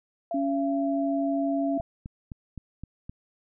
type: tone with pitch glide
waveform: sine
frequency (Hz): 679 to 673.1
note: F5 to E5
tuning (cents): -49 to +36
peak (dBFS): -28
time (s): 0.31-1.81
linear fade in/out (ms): 2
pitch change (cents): -15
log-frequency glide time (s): 0.49-0.9
type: tone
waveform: sine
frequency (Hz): 279.3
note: C#4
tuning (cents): +13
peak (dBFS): -25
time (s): 0.34-1.78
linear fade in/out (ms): 5
type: click train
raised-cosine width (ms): 5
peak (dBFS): -25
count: 6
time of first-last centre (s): 1.8-3.095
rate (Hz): 3.86
effects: none